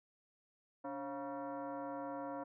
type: tone with frequency modulation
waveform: sine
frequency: 127.8 Hz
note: C3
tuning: 40 cents flat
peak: -40 dBFS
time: 0.84-2.44 s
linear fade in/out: 10 ms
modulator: 415 Hz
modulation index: 2.3
effects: none